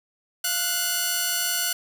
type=tone pair together; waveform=5% pulse; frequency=697 / 1476.9 Hz; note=F5 / F#6; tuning=-4 / -4 cents; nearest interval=octave + minor second; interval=1300 cents; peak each=-20 / -12 dBFS; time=0.44-1.73 s; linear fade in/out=5 ms; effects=none